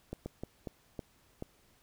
slowing click train, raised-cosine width 2 ms, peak -25 dBFS, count 6, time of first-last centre 0.13-1.424 s, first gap 130 ms, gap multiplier 1.35, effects pink hiss -67 dBFS RMS until 1.82 s

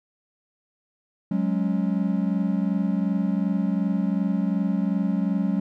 triangle chord, F# suspended second, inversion none, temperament equal, 185 / 207.7 / 277.2 Hz, F#3 / G#3 / C#4, 0 / 0 / 0 cents, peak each -22 / -23 / -27 dBFS, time 1.31-5.6 s, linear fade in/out 5 ms, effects none

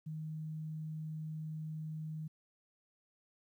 sine tone, 156.2 Hz, D#3, 7 cents sharp, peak -39 dBFS, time 0.06-2.28 s, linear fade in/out 10 ms, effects 12-bit

